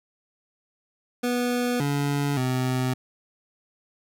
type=tone with pitch steps; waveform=25% pulse; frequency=244.8 / 142.8 / 128.2 Hz; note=B3 / D3 / C3; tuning=-15 / -48 / -35 cents; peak=-19 dBFS; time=1.23-2.94 s; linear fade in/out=10 ms; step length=570 ms; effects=none